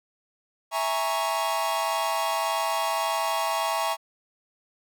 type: chord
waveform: 45% pulse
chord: A# half-diminished seventh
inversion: second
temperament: equal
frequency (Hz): 659.3 / 830.6 / 932.3 / 1108.7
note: E5 / G#5 / A#5 / C#6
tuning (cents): 0 / 0 / 0 / 0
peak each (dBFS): -30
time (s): 0.71-3.97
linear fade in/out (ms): 50
effects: none